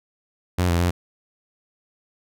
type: tone with pitch steps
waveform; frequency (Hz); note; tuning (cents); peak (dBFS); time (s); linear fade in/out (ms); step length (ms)
sawtooth; 89.8 / 85.5 / 87.9; F2 / F2 / F2; +49 / -36 / +12; -14; 0.58-0.91; 10; 110
effects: none